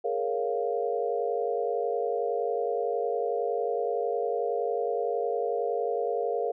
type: chord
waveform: sine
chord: Bb minor seventh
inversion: third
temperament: equal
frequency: 415.3 / 466.2 / 554.4 / 698.5 Hz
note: Ab4 / Bb4 / Db5 / F5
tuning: 0 / 0 / 0 / 0 cents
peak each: -32 / -29 / -34 / -32 dBFS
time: 0.04-6.52 s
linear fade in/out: 10 ms
effects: none